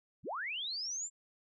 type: linear sweep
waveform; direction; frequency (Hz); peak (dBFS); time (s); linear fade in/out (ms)
sine; up; 60.3 to 7459; -36; 0.23-1.1; 50
effects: none